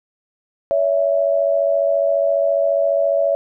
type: tone pair together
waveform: sine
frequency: 565 / 659.6 Hz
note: C#5 / E5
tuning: +33 / +1 cents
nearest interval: minor third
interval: 268 cents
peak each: -16 / -18 dBFS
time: 0.71-3.35 s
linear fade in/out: 0 ms
effects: none